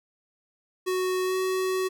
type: tone with pitch glide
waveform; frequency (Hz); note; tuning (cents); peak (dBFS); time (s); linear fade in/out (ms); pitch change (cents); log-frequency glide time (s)
square; 370 to 374.5; F#4 to F#4; 0 to +21; -25; 0.86-1.89; 20; +21; 1.24-1.35
effects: none